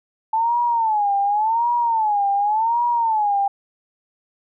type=tone with vibrato; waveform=sine; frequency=874 Hz; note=A5; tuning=12 cents flat; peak=-16 dBFS; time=0.33-3.48 s; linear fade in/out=5 ms; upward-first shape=sine; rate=0.89 Hz; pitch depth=160 cents each way; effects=none